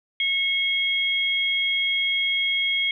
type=tone pair together; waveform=sine; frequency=2184 / 3272 Hz; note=C#7 / G#7; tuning=-26 / -26 cents; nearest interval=perfect fifth; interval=700 cents; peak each=-23 / -23 dBFS; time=0.2-2.91 s; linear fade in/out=2 ms; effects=none